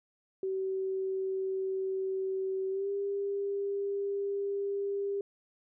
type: tone with pitch glide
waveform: sine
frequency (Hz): 381.7 to 399.5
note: G4 to G4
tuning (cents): -46 to +33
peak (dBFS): -30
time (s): 0.43-5.21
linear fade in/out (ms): 2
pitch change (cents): +79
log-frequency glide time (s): 2.7-2.89
effects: none